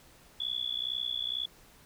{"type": "tone with amplitude modulation", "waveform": "sine", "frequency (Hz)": 3415, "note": "G#7", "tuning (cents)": 48, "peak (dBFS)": -27, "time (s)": [0.4, 1.46], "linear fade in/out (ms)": 5, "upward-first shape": "sine", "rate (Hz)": 62.1, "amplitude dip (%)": 95, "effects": ["pink hiss -58 dBFS RMS until 1.85 s"]}